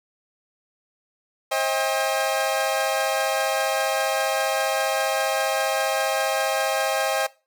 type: tone cluster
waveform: sawtooth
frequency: 535 / 635 / 800 Hz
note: C5 / D#5 / G5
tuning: +38 / +35 / +35 cents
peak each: -22 dBFS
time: 1.51-7.27 s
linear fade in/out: 10 ms
effects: noise-tail reverb RT60 0.3 s tail -20 dB re dry